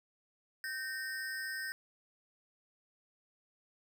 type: ring-modulated tone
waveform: square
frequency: 1694 Hz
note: G#6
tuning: 34 cents sharp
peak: -35 dBFS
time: 0.64-1.72 s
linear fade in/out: 0 ms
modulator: 142 Hz
effects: none